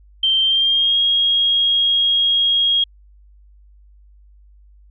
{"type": "tone with pitch glide", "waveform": "sine", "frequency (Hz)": [3136, 3273], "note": ["G7", "G#7"], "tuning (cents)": [0, -26], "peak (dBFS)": -13, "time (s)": [0.23, 2.84], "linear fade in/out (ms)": 5, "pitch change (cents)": 74, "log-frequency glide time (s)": [0.41, 0.98], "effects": ["added 50 Hz sine -45 dBFS peak until 4.9 s"]}